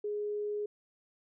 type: tone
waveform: sine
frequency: 416.3 Hz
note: G#4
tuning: 4 cents sharp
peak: -32 dBFS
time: 0.04-0.66 s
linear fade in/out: 5 ms
effects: none